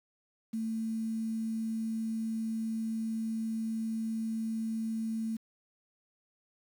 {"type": "tone with quantisation", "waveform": "sine", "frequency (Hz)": 223.1, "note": "A3", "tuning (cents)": 24, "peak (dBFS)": -31, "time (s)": [0.53, 5.37], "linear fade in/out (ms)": 10, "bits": 9, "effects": []}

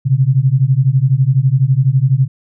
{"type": "beating tone pair", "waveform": "sine", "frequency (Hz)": [126.7, 138.7], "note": ["B2", "C#3"], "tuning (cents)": [45, 1], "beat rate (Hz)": 12, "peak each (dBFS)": -12, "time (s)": [0.05, 2.28], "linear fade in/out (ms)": 20, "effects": []}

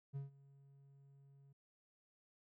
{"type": "tone with ADSR envelope", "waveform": "triangle", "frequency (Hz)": 138.59, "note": "C#3", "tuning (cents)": 0, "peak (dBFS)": -38, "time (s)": [0.13, 1.53], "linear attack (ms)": 31, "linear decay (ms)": 140, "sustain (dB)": -22, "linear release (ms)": 8, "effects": []}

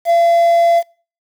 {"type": "tone with quantisation", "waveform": "triangle", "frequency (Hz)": 681, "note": "F5", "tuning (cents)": -44, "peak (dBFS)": -7, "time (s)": [0.05, 0.83], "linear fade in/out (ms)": 50, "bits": 6, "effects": ["noise-tail reverb RT60 0.4 s tail -25 dB re dry"]}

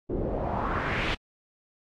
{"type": "noise with low-pass filter sweep", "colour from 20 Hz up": "pink", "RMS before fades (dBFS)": -29, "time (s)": [0.09, 1.15], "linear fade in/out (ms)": 10, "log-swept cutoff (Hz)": [360, 3100], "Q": 2.4, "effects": ["AAC 64 kbps"]}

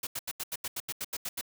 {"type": "noise bursts", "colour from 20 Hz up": "white", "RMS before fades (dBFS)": -35, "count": 12, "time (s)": [0.03, 1.412], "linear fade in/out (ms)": 5, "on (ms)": 40, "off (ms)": 82, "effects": []}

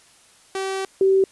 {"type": "tone pair in turn", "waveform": ["sawtooth", "sine"], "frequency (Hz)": [384.9, 384.9], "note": ["G4", "G4"], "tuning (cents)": [-32, -32], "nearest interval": "unison", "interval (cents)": 0, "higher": "neither", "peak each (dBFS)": [-20, -13], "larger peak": "second", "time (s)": [[0.55, 0.85], [1.01, 1.24]], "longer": "first", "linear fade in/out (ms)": 2, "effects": ["white hiss -53 dBFS RMS until 1.31 s", "resampled to 24000 Hz"]}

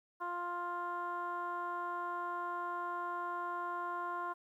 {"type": "tone with low-pass filter", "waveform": "15% pulse", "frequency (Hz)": 350, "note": "F4", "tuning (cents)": 4, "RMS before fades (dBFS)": -39, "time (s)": [0.2, 4.34], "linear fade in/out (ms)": 20, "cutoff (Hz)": 1200, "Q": 8.2, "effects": ["12-bit"]}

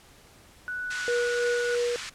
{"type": "tone with pitch glide", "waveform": "sine", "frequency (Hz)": [1480, 1464.7], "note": ["F#6", "F#6"], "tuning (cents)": [0, -18], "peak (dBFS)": -30, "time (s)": [0.68, 1.75], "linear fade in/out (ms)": 0, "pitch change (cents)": -18, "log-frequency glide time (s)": [0.97, 1.15]}
{"type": "band-pass noise", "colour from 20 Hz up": "pink", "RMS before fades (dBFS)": -38, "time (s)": [0.9, 2.1], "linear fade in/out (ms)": 10, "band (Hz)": [1300, 7900], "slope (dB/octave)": 24}
{"type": "tone with tremolo", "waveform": "sine", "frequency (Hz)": 480.8, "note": "B4", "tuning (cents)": -46, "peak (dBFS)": -23, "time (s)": [1.08, 1.96], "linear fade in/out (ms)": 0, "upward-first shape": "sine", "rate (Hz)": 3.1, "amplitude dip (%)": 30}
{"effects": ["pink hiss -54 dBFS RMS until 2.14 s", "low-pass 12000 Hz 12 dB/octave"]}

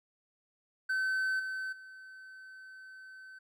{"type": "tone with level steps", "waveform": "triangle", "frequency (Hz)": 1530, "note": "G6", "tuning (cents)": -42, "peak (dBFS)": [-27, -33, -46], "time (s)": [0.89, 3.39], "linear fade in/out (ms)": 10, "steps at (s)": [1.39, 1.72], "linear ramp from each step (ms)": 10, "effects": []}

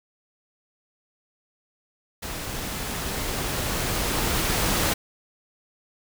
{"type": "noise with level ramp", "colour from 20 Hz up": "pink", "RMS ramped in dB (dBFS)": [-33, -22], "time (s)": [2.22, 4.94], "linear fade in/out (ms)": 10, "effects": []}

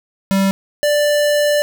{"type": "tone pair in turn", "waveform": "square", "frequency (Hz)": [194.4, 588.8], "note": ["G3", "D5"], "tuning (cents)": [-14, 4], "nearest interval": "octave + perfect fifth", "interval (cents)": 1918, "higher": "second", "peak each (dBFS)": -13, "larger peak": "neither", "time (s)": [[0.31, 0.51], [0.83, 1.62]], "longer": "second", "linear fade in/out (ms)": 0, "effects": ["9-bit"]}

